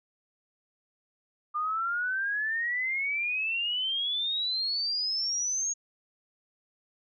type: exponential sweep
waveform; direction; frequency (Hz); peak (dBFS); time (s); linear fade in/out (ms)
sine; up; 1201 to 6645; -27; 1.54-5.74; 20
effects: none